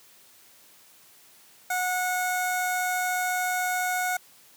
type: tone with notch filter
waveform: 15% pulse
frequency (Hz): 731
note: F#5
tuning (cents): -21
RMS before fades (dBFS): -27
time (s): 1.7-4.17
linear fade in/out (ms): 5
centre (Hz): 3000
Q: 1.3
effects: white hiss -55 dBFS RMS until 4.56 s + high-pass 100 Hz 12 dB/octave